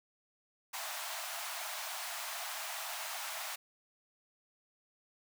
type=high-pass noise; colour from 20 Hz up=pink; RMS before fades=-41 dBFS; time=0.73-3.56 s; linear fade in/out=10 ms; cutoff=630 Hz; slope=96 dB/octave; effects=none